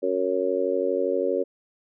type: harmonic tone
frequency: 92.5 Hz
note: F#2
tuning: in tune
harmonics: 3 / 4 / 5 / 6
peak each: -31 / -27 / -26 / -26 dBFS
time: 0.02-1.44 s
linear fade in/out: 20 ms
effects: none